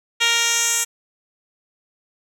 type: tone with band-pass filter sweep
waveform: 10% pulse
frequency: 466.2 Hz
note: A#4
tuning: in tune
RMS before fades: -19 dBFS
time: 0.2-0.85 s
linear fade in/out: 20 ms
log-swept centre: 3700 to 8500 Hz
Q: 1.7
effects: none